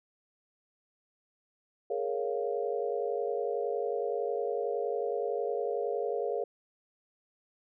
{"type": "chord", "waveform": "sine", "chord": "Bb minor seventh", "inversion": "third", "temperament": "equal", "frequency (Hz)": [415.3, 466.2, 554.4, 698.5], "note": ["Ab4", "Bb4", "Db5", "F5"], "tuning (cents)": [0, 0, 0, 0], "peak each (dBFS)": [-34, -33, -36, -38], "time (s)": [1.9, 6.44], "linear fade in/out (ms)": 5, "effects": []}